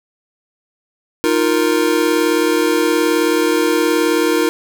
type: chord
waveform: square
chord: Eb suspended second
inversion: none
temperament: just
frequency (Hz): 311.1 / 350 / 466.7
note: Eb4 / F4 / Bb4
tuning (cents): 0 / +4 / +2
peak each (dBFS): -18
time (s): 1.24-4.49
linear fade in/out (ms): 0
effects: 7-bit